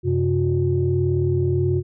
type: tone cluster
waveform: sine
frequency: 93.5 / 132.1 / 360.8 Hz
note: F#2 / C3 / F#4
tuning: +19 / +17 / -44 cents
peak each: -21 dBFS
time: 0.03-1.83 s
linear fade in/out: 50 ms
effects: tanh soft clip ceiling -8 dBFS